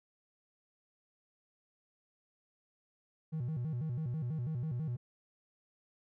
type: tone with vibrato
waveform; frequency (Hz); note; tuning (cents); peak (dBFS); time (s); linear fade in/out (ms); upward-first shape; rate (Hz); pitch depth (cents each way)
triangle; 138.7; C#3; +1; -31; 3.32-4.97; 20; square; 6.1; 230
effects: tanh soft clip ceiling -28 dBFS